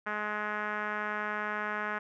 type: tone with low-pass filter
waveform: 5% pulse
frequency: 210.5 Hz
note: G#3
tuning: 24 cents sharp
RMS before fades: -34 dBFS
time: 0.06-1.99 s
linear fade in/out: 10 ms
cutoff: 1600 Hz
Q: 2.3
effects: none